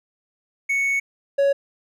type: tone pair in turn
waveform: triangle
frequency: 2217 / 557.8 Hz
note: C#7 / C#5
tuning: 0 / +11 cents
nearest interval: 2 octaves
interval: 2389 cents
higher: first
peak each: -17 / -13 dBFS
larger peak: second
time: 0.69-1 / 1.38-1.53 s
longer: first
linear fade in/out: 10 ms
effects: none

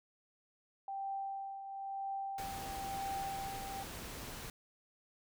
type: tone with tremolo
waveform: sine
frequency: 784 Hz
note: G5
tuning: in tune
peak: -36 dBFS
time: 0.88-3.83 s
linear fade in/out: 2 ms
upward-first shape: triangle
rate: 1 Hz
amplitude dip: 60%
type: noise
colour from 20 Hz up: pink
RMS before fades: -46 dBFS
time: 2.38-4.5 s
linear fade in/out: 2 ms
effects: none

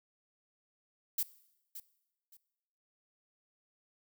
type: noise with echo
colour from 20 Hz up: violet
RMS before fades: -32 dBFS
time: 1.18-1.23 s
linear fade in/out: 5 ms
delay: 570 ms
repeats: 2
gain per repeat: -13 dB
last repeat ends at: 2.37 s
effects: noise-tail reverb RT60 0.9 s tail -19 dB re dry

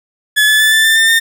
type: tone with pitch steps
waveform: 30% pulse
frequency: 1713 / 1729.9 / 1747 / 1764.2 / 1781.6 / 1799.2 / 1817 Hz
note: A6 / A6 / A6 / A6 / A6 / A6 / A#6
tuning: -47 / -30 / -13 / +4 / +21 / +38 / -45 cents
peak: -5 dBFS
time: 0.36-1.2 s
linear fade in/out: 20 ms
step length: 120 ms
effects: none

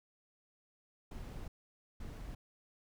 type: noise bursts at uneven times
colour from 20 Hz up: brown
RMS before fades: -45 dBFS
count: 2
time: 1.11-1.48 / 2-2.35 s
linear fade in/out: 5 ms
effects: none

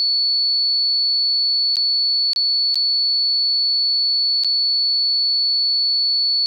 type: tone with dropouts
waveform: sine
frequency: 4435 Hz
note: C#8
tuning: in tune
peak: -15 dBFS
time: 0-6.46 s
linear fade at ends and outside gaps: 0 ms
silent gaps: 1.757-1.768 / 2.333-2.361 / 2.744-2.756 / 4.436-4.446 s
effects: none

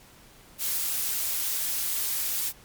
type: noise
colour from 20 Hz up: blue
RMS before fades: -28 dBFS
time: 0.58-2.53 s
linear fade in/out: 50 ms
effects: pink hiss -53 dBFS RMS until 2.64 s + MP3 96 kbps

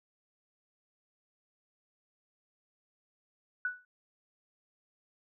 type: tone with exponential decay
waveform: sine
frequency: 1480 Hz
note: F#6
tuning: in tune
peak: -27 dBFS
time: 3.65-3.85 s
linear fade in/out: 2 ms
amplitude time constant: 43 ms
effects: none

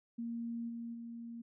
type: tone with level steps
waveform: sine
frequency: 233.1 Hz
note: A#3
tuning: in tune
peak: -37 / -40 / -43 dBFS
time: 0.18-1.42 s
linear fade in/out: 10 ms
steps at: 0.68 / 0.93 s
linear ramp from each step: 20 ms
effects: none

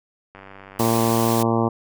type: click train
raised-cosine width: 0.5 ms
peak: -26 dBFS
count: 66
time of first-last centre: 0.35-1.018 s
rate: 97.3 Hz
type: harmonic tone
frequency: 114.8 Hz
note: A#2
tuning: 26 cents flat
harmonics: 1 / 2 / 3 / 4 / 5 / 6 / 7 / 8 / 9 / 10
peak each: -24 / -22 / -24 / -26 / -29 / -29 / -29 / -29 / -30 / -32 dBFS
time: 0.79-1.69 s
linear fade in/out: 10 ms
type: noise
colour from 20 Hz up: white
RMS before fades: -29 dBFS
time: 0.79-1.43 s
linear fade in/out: 5 ms
effects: none

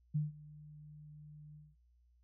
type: tone with ADSR envelope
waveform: sine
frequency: 150.5 Hz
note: D3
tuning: 43 cents sharp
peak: -29 dBFS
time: 0.14-1.76 s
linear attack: 17 ms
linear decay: 160 ms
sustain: -22 dB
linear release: 210 ms
effects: added 60 Hz sine -66 dBFS peak until 2.23 s

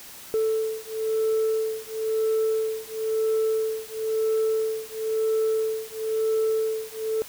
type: beating tone pair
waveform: sine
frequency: 440 / 440.99 Hz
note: A4 / A4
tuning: 0 / +4 cents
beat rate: 0.99 Hz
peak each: -24 dBFS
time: 0.34-7.22 s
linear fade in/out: 0 ms
effects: tanh soft clip ceiling -18 dBFS + white hiss -43 dBFS RMS until 7.28 s

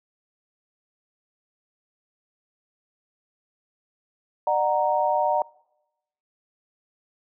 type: chord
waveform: sine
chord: D augmented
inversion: none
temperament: equal with one note detuned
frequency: 600.7 / 740 / 932.3 Hz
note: D5 / F#5 / A#5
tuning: +39 / 0 / 0 cents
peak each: -24 / -24 / -23 dBFS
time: 4.47-5.42 s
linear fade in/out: 2 ms
effects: noise-tail reverb RT60 0.9 s tail -24 dB re dry

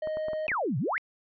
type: tone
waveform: triangle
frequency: 622.3 Hz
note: D#5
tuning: in tune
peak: -27 dBFS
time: 0.02-0.47 s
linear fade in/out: 5 ms
type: clicks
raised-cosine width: 1 ms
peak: -26 dBFS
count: 6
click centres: 0.073 / 0.171 / 0.284 / 0.333 / 0.483 / 0.517 s
type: exponential two-way sweep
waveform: sine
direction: down then up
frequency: 2693 to 116.5 to 2278 Hz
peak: -26 dBFS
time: 0.48-0.98 s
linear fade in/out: 0 ms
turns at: 0.78 s
effects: resampled to 11025 Hz

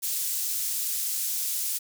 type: high-pass noise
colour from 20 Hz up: pink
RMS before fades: -29 dBFS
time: 0.02-1.79 s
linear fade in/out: 20 ms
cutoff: 7700 Hz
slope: 12 dB/octave
effects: none

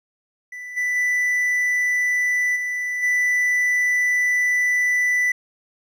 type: tone with level steps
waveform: triangle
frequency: 1983 Hz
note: B6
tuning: 7 cents sharp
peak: -30 / -18 / -16 / -21 / -15 dBFS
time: 0.52-5.32 s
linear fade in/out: 5 ms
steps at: 0.76 / 0.95 / 2.55 / 3.02 s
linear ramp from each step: 20 ms
effects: none

